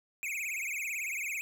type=tone with vibrato; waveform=square; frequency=2349 Hz; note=D7; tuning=in tune; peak=-34 dBFS; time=0.23-1.41 s; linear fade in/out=0 ms; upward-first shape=triangle; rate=18 Hz; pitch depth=210 cents each way; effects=none